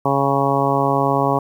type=harmonic tone; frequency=138.4 Hz; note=C#3; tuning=2 cents flat; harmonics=1 / 2 / 3 / 4 / 5 / 6 / 7 / 8; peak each=-23 / -23 / -23 / -23 / -23 / -23 / -23 / -23 dBFS; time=0.05-1.39 s; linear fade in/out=5 ms; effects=8-bit